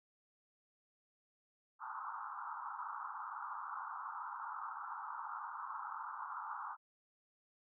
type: band-pass noise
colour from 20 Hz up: white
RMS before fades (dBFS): -45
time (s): 1.79-6.77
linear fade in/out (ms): 50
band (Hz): 830 to 1400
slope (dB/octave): 96
effects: none